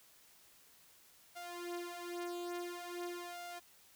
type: tone with flanger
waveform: sawtooth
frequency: 350 Hz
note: F4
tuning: 4 cents sharp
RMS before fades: -44 dBFS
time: 1.35-3.6 s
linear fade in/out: 20 ms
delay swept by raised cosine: 1.4 to 6 ms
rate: 0.48 Hz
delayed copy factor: +0.85
effects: white hiss -64 dBFS RMS until 3.95 s